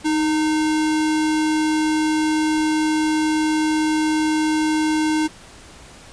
sine tone with sample-and-hold, 311.1 Hz, D#4, in tune, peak -16 dBFS, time 0.04-5.28 s, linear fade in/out 20 ms, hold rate 1225 Hz, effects pink hiss -43 dBFS RMS until 6.12 s + resampled to 22050 Hz

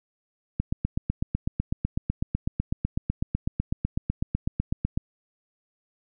click train, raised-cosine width 5 ms, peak -12 dBFS, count 36, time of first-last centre 0.6-4.975 s, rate 8 Hz, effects none

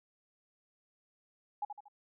sine tone with echo, 828 Hz, G#5, 5 cents flat, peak -32 dBFS, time 1.62-1.65 s, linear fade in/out 5 ms, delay 78 ms, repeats 3, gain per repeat -7 dB, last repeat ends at 1.884 s, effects none

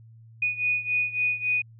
sine beating tone pair, 2474 / 2477.6 Hz, D#7 / D#7, -10 / -8 cents, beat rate 3.6 Hz, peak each -25 / -28 dBFS, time 0.42-1.62 s, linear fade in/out 5 ms, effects added 113 Hz sine -47 dBFS peak until 1.79 s

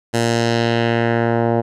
10% pulse tone with low-pass filter sweep, 116.54 Hz, A#2, in tune, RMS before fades -17 dBFS, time 0.13-1.62 s, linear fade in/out 20 ms, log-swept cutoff 9700 to 800 Hz, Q 1.3, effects none

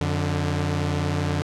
sawtooth tone pair together, 89.79 / 146.83 Hz, F2 / D3, +49 / 0 cents, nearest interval major sixth, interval 851 cents, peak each -21 dBFS, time 0.01-1.42 s, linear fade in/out 0 ms, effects low-pass 7000 Hz 12 dB/octave

